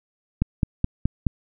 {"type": "click train", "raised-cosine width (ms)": 5, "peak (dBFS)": -7, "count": 5, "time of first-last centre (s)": [0.42, 1.267], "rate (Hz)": 4.72, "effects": []}